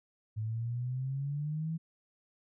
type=exponential sweep; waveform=sine; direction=up; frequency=107 to 164.81 Hz; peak=-32 dBFS; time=0.36-1.78 s; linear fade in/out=20 ms; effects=none